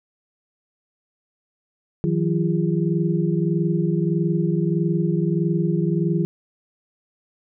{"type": "tone cluster", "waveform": "sine", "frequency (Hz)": [159.1, 180.7, 341.7, 406.2], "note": ["D#3", "F#3", "F4", "G#4"], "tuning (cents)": [39, -41, -38, -38], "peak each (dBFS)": [-21, -23, -25, -29], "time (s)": [2.04, 6.25], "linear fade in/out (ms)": 0, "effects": []}